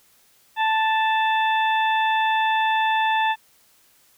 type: harmonic tone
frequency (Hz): 880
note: A5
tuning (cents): 0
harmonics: 1 / 2 / 3 / 4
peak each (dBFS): -19 / -25 / -29 / -31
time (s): 0.56-3.36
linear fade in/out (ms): 50
effects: white hiss -58 dBFS RMS until 4.17 s

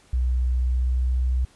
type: tone with pitch glide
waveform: sine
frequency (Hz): 62.4 to 63.13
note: B1 to B1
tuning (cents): +19 to +39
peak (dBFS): -19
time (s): 0.13-1.45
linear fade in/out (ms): 5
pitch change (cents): +20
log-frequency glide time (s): 0.56-1.24
effects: pink hiss -56 dBFS RMS until 1.55 s + resampled to 24000 Hz

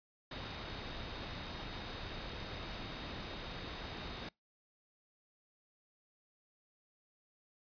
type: tone in noise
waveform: sine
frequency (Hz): 3729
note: A#7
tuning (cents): 0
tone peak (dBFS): -54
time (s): 0.31-4.29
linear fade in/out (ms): 5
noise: pink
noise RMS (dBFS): -44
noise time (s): 0.31-4.29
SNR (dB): -13
effects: noise-tail reverb RT60 0.2 s tail -26 dB re dry + resampled to 11025 Hz

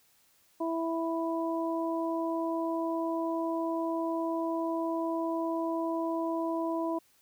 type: harmonic tone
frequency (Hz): 329.6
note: E4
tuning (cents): 0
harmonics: 1 / 2 / 3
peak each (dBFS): -31 / -34 / -36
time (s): 0.6-6.99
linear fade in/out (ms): 10
effects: white hiss -66 dBFS RMS until 7.21 s

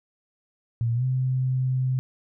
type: tone with pitch glide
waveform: sine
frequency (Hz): 116.54 to 129.31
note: A#2 to C3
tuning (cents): 0 to -20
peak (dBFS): -21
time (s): 0.81-1.99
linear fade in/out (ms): 0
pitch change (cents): +180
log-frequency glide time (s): 0.94-1.04
effects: none

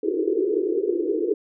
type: band-pass noise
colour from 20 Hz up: pink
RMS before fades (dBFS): -23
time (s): 0.03-1.34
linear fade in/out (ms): 5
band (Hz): 320 to 460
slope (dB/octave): 96
effects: none

